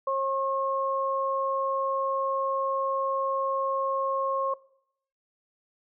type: tone pair together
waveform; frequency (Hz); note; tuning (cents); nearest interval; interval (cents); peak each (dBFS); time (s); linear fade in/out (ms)
sine; 540 / 1080; C#5 / C#6; -45 / -45; octave; 1200; -27; 0.07-4.54; 5
effects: noise-tail reverb RT60 0.7 s tail -21 dB re dry